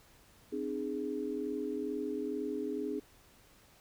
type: chord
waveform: sine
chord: Ab major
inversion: first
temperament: equal with one note detuned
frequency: 261.6 / 303.8 / 415.3 Hz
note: C4 / Eb4 / Ab4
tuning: 0 / -41 / 0 cents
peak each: -39 / -38 / -37 dBFS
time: 0.52-3 s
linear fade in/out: 10 ms
effects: pink hiss -62 dBFS RMS until 3.8 s